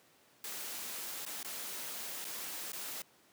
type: noise with dropouts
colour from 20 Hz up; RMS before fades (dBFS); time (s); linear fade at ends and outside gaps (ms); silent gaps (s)
white; -42; 0.44-3.02; 2; 1.252-1.263 / 1.43-1.446 / 2.245-2.25 / 2.72-2.731
effects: pink hiss -65 dBFS RMS until 3.32 s + high-pass 200 Hz 12 dB/octave